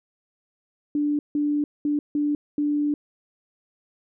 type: tone bursts at uneven times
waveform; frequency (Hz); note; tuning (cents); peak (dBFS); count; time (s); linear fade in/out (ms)
sine; 293.7; D4; 0; -20; 5; 0.95-1.19 / 1.35-1.64 / 1.85-1.99 / 2.15-2.35 / 2.58-2.94; 2
effects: none